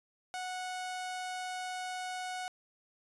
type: tone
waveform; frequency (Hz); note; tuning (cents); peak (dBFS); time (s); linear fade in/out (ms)
sawtooth; 736; F#5; -9; -33; 0.34-2.48; 0
effects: resampled to 24000 Hz